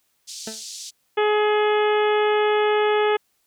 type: band-pass noise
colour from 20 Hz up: white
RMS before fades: -36 dBFS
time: 0.27-0.91 s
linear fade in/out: 20 ms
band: 4000 to 7100 Hz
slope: 24 dB/octave
type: tone with exponential decay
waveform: 20% pulse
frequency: 220 Hz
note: A3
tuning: in tune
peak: -23 dBFS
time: 0.47-0.64 s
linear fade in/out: 5 ms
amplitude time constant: 36 ms
type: harmonic tone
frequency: 421.8 Hz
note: G#4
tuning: 27 cents sharp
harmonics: 1 / 2 / 3 / 4 / 5 / 6 / 7 / 8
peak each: -18 / -24 / -28 / -30 / -32 / -34 / -35 / -36 dBFS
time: 1.17-3.17 s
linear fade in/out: 10 ms
effects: white hiss -68 dBFS RMS until 3.46 s